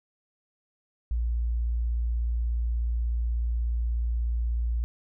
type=tone; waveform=sine; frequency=58.27 Hz; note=A#1; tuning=in tune; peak=-24 dBFS; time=1.11-4.84 s; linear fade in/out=0 ms; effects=none